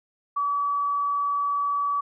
sine tone with frequency modulation, 1144 Hz, D6, 46 cents flat, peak -22 dBFS, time 0.36-2.01 s, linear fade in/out 10 ms, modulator 34.5 Hz, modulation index 0.21, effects none

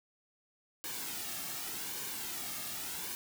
white noise with flanger, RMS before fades -40 dBFS, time 0.84-3.15 s, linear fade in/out 0 ms, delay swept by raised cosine 1.5 to 2.05 ms, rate 0.86 Hz, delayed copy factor -0.55, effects none

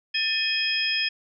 sine tone cluster, 1780 / 2512 / 3254 / 5100 Hz, A6 / D#7 / G#7 / D#8, +20 / +16 / -36 / +42 cents, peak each -30 / -27 / -28 / -27 dBFS, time 0.14-1.09 s, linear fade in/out 10 ms, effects none

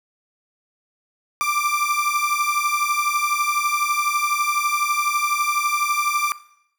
30% pulse beating tone pair, 1174.7 / 1186.7 Hz, D6 / D6, 0 / +18 cents, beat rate 12 Hz, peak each -20 / -19 dBFS, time 1.41-6.32 s, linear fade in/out 0 ms, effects noise-tail reverb RT60 0.7 s tail -18 dB re dry

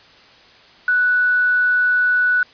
sine tone with quantisation, 1480 Hz, F#6, in tune, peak -13 dBFS, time 0.88-2.43 s, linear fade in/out 2 ms, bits 6, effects white hiss -47 dBFS RMS until 2.53 s + resampled to 11025 Hz

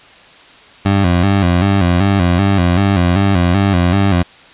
20% pulse tone with vibrato, 93.3 Hz, F#2, 15 cents sharp, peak -5 dBFS, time 0.85-4.23 s, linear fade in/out 10 ms, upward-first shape square, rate 2.6 Hz, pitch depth 100 cents each way, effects white hiss -41 dBFS RMS until 4.53 s + resampled to 8000 Hz

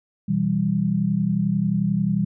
sine chord, E minor, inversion second, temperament equal with one note detuned, 124.55 / 164.81 / 196 Hz, B2 / E3 / G3, +15 / 0 / 0 cents, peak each -27 / -23 / -21 dBFS, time 0.28-2.25 s, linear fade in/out 10 ms, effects none

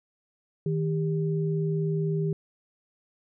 sine tone pair together, 157.95 / 398 Hz, D#3 / G4, +26 / +26 cents, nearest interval octave + major third, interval 1600 cents, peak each -25 / -30 dBFS, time 0.66-2.33 s, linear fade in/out 2 ms, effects none

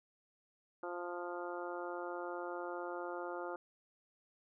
harmonic tone, 175.5 Hz, F3, 9 cents sharp, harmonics 2 / 3 / 4 / 5 / 6 / 7 / 8, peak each -44 / -45 / -48 / -48 / -54 / -49 / -50 dBFS, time 0.83-3.56 s, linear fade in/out 2 ms, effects none

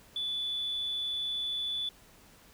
sine tone, 3467 Hz, A7, 26 cents flat, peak -30 dBFS, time 0.16-1.89 s, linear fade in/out 2 ms, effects tanh soft clip ceiling -26 dBFS + pink hiss -58 dBFS RMS until 2.53 s

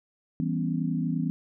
sine chord, C# half-diminished seventh, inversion first, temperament equal with one note detuned, 164.81 / 196 / 248.5 / 277.2 Hz, E3 / G3 / B3 / C#4, 0 / 0 / +11 / 0 cents, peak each -28 / -34 / -30 / -33 dBFS, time 0.4-1.3 s, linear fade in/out 0 ms, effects none

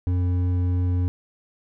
triangle tone with hard clipping, 89.7 Hz, F2, 47 cents sharp, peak -21 dBFS, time 0.07-1.08 s, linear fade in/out 0 ms, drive 11 dB, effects none

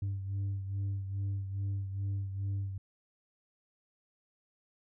sine beating tone pair, 98.1 / 100.5 Hz, G2 / G2, +2 / +44 cents, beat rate 2.4 Hz, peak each -31 / -38 dBFS, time 0.02-2.78 s, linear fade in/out 5 ms, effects tanh soft clip ceiling -30 dBFS

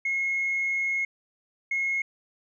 sine tone pair in turn, 2164 / 2164 Hz, C#7 / C#7, -42 / -42 cents, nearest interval unison, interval 0 cents, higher neither, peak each -23 dBFS, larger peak neither, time 0.05-1.05 / 1.71-2.02 s, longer first, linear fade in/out 5 ms, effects tanh soft clip ceiling -20 dBFS

